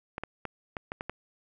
clicks, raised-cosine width 0.5 ms, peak -19 dBFS, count 7, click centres 0.181 / 0.236 / 0.453 / 0.768 / 0.919 / 1.009 / 1.096 s, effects none

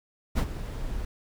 brown noise with ADSR envelope, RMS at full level -19 dBFS, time 0.35-1.05 s, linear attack 33 ms, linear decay 68 ms, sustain -14 dB, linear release 3 ms, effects none

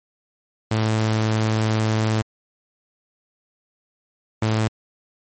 sawtooth tone pair in turn, 109.7 / 109.7 Hz, A2 / A2, -5 / -5 cents, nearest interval unison, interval 0 cents, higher neither, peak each -14 dBFS, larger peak neither, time 0.71-2.22 / 4.42-4.68 s, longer first, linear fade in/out 5 ms, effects MP3 32 kbps

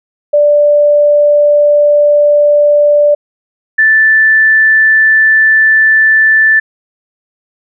sine tone pair in turn, 587.3 / 1759.9 Hz, D5 / A6, 0 / 0 cents, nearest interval octave + perfect fifth, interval 1900 cents, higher second, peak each -4 dBFS, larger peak neither, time 0.33-3.15 / 3.78-6.6 s, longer neither, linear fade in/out 10 ms, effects none

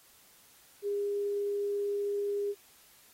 sine tone, 406.3 Hz, G#4, 38 cents flat, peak -29 dBFS, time 0.82-2.55 s, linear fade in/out 50 ms, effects white hiss -60 dBFS RMS until 3.13 s + AAC 48 kbps

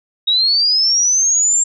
sine linear sweep, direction up, 3752 to 7459 Hz, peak -11 dBFS, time 0.27-1.64 s, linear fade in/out 10 ms, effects none

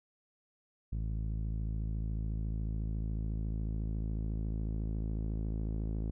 sawtooth tone with low-pass filter sweep, 54 Hz, A1, 32 cents flat, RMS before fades -35 dBFS, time 0.92-6.11 s, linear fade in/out 5 ms, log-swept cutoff 160 to 310 Hz, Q 0.96, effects none

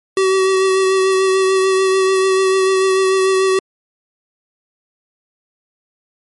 square tone with vibrato, 380.8 Hz, F#4, 50 cents sharp, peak -12 dBFS, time 0.17-3.59 s, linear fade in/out 2 ms, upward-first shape triangle, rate 6.8 Hz, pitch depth 21 cents each way, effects MP3 48 kbps

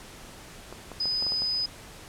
clicks, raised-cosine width 1 ms, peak -25 dBFS, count 7, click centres 0.726 / 0.917 / 1.056 / 1.225 / 1.267 / 1.321 / 1.42 s
sine tone, 5010 Hz, D#8, 11 cents sharp, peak -25 dBFS, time 1-1.66 s, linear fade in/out 5 ms
effects pink hiss -46 dBFS RMS until 2.08 s + low-pass 11000 Hz 12 dB/octave

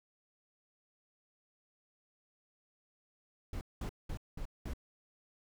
brown noise bursts, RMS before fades -39 dBFS, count 5, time 3.53-4.735 s, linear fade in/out 2 ms, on 81 ms, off 200 ms, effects none

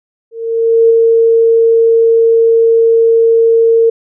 sine tone with ADSR envelope, 456.6 Hz, A#4, 36 cents flat, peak -3 dBFS, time 0.31-3.9 s, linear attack 590 ms, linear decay 10 ms, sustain -2 dB, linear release 7 ms, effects none

